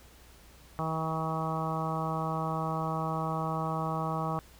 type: harmonic tone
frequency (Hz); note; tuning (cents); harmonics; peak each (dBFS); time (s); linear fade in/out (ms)
160; D#3; +49; 1 / 2 / 3 / 4 / 5 / 6 / 7 / 8; -33 / -41 / -41 / -39 / -37 / -41 / -36 / -41; 0.79-4.39; 0
effects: added 60 Hz sine -56 dBFS peak until 4.59 s + pink hiss -57 dBFS RMS until 4.59 s